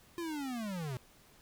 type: linear sweep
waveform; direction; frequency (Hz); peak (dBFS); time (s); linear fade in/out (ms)
square; down; 349.2 to 120; -37; 0.18-0.97; 0
effects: pink hiss -62 dBFS RMS until 1.41 s